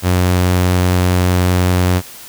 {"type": "tone", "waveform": "sawtooth", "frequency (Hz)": 90.5, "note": "F#2", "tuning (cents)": -38, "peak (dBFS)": -7, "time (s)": [0.02, 2.02], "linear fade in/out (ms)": 50, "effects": ["white hiss -35 dBFS RMS until 2.28 s"]}